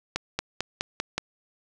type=accelerating click train; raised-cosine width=0.2 ms; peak=-9 dBFS; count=6; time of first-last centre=0.16-1.18 s; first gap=230 ms; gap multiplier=0.94; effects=none

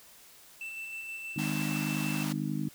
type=tone with tremolo; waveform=triangle; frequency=2663 Hz; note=E7; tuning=17 cents sharp; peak=-35 dBFS; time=0.61-2.23 s; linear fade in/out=2 ms; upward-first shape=square; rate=6.3 Hz; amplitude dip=25%
type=harmonic tone; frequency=51 Hz; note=G#1; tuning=31 cents flat; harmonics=3 / 4 / 5 / 6; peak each=-34 / -35 / -36 / -37 dBFS; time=1.36-2.69 s; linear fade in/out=5 ms
type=high-pass noise; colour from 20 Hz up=pink; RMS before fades=-40 dBFS; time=1.38-2.33 s; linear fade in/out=10 ms; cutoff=640 Hz; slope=24 dB/octave
effects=white hiss -55 dBFS RMS until 2.74 s

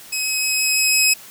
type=tone with level ramp; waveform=15% pulse; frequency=2549 Hz; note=D#7; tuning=41 cents sharp; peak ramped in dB=-14 to -5 dBFS; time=0.12-1.14 s; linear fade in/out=10 ms; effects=white hiss -41 dBFS RMS until 1.3 s

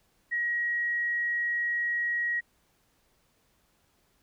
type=tone; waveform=sine; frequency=1900 Hz; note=A#6; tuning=33 cents sharp; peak=-26 dBFS; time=0.31-2.41 s; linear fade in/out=20 ms; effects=pink hiss -69 dBFS RMS until 4.22 s

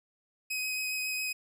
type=tone with vibrato; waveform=sawtooth; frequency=2524 Hz; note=D#7; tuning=24 cents sharp; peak=-28 dBFS; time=0.5-1.33 s; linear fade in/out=10 ms; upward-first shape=triangle; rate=7.3 Hz; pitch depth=14 cents each way; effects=none

